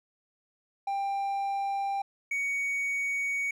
triangle tone pair in turn, 792 / 2240 Hz, G5 / C#7, +18 / +18 cents, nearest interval octave + tritone, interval 1800 cents, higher second, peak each -26 / -26 dBFS, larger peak neither, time 0.87-2.02 / 2.31-3.51 s, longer second, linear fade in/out 5 ms, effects none

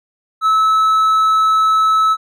sine tone with hard clipping, 1300 Hz, E6, 24 cents flat, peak -11 dBFS, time 0.41-2.17 s, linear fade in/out 50 ms, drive 3 dB, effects none

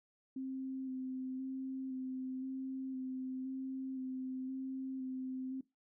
sine tone with vibrato, 261.6 Hz, C4, in tune, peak -38 dBFS, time 0.36-5.61 s, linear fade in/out 5 ms, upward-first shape square, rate 0.97 Hz, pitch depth 15 cents each way, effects noise-tail reverb RT60 0.2 s tail -19 dB re dry

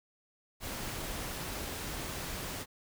pink noise, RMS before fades -39 dBFS, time 0.6-2.66 s, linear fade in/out 50 ms, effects none

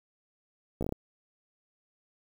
slowing click train, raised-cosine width 2 ms, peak -19 dBFS, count 6, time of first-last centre 0.81-0.924 s, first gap 15 ms, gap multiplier 1.21, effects 8-bit

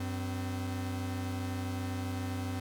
45% pulse tone pair together, 95.16 / 257.9 Hz, F#2 / C4, +49 / -25 cents, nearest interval octave + perfect fourth, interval 1726 cents, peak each -35 / -38 dBFS, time 0-2.6 s, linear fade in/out 5 ms, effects none

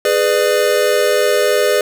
square chord, G# diminished, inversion none, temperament just, 415.3 / 498.4 / 598 Hz, G#4 / B4 / D5, 0 / +16 / +31 cents, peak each -17 dBFS, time 0.05-1.81 s, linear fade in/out 2 ms, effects none

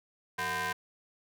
sawtooth ring-modulated tone, 277.9 Hz, C#4, 4 cents sharp, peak -24 dBFS, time 0.38-0.73 s, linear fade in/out 10 ms, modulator 1290 Hz, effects none

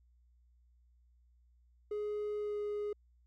triangle tone with pitch glide, 418.3 to 415.2 Hz, G#4 to G#4, +12 to 0 cents, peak -32 dBFS, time 1.91-2.93 s, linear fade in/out 5 ms, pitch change -12 cents, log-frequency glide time 2.38-2.57 s, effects tanh soft clip ceiling -28 dBFS + added 60 Hz sine -64 dBFS peak until 3.26 s

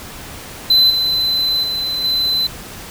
triangle tone with level steps, 4037 Hz, B7, 37 cents sharp, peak -7 / -13 / -17 / -13 dBFS, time 0.7-2.47 s, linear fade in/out 5 ms, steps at 0.9 / 1.63 / 2.04 s, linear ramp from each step 2 ms, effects pink hiss -33 dBFS RMS until 2.9 s

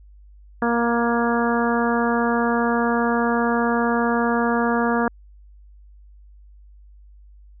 harmonic tone with a mistuned harmonic, 235.1 Hz, A#3, 15 cents sharp, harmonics 1 / 2 / 3 / 4 / 5 / 6 / 7, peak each -21 / -24 / -26 / -27 / -28 / -29 / -29 dBFS, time 0.62-5.08 s, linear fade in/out 2 ms, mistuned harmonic 7, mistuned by +16 cents, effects added 50 Hz sine -44 dBFS peak until 7.6 s

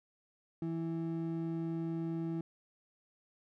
triangle ring-modulated tone, 246.9 Hz, B3, in tune, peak -29 dBFS, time 0.62-2.41 s, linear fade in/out 2 ms, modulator 82.2 Hz, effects none

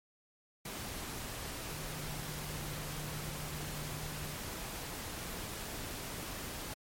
sine tone in noise, 150.2 Hz, D3, 39 cents sharp, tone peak -44 dBFS, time 1.71-4.35 s, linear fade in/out 5 ms, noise pink, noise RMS -42 dBFS, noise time 0.65-6.74 s, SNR -5 dB, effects MP3 64 kbps

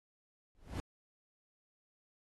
brown noise with exponential growth, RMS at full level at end -32 dBFS, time 0.55-0.8 s, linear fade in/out 0 ms, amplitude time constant 53 ms, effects AAC 32 kbps

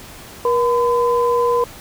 sine tone pair together, 478.5 / 1014 Hz, A#4 / B5, +45 / +45 cents, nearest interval octave + minor second, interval 1300 cents, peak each -15 / -18 dBFS, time 0.45-1.64 s, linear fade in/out 2 ms, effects pink hiss -38 dBFS RMS until 1.8 s

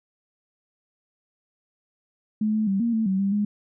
sine tone with pitch steps, 214.5 / 216.6 / 194.7 / 233.6 / 221.9 / 190.6 / 197.2 / 207 Hz, A3 / A3 / G3 / A#3 / A3 / G3 / G3 / G#3, -44 / -27 / -12 / +4 / +15 / -48 / +11 / -5 cents, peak -20 dBFS, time 2.41-3.45 s, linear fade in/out 5 ms, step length 130 ms, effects none

